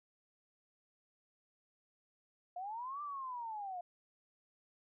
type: linear two-way sweep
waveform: sine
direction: up then down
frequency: 695 to 1190 to 695 Hz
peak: -40 dBFS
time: 2.56-3.81 s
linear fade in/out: 5 ms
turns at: 3.02 s
effects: none